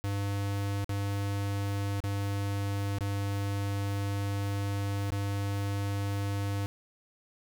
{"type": "tone with dropouts", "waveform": "square", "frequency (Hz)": 100.1, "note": "G2", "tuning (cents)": 37, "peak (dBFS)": -30, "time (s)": [0.04, 6.66], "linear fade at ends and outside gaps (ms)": 0, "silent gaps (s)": [[0.844, 0.893], [2.003, 2.039], [2.985, 3.008], [5.104, 5.12]], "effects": []}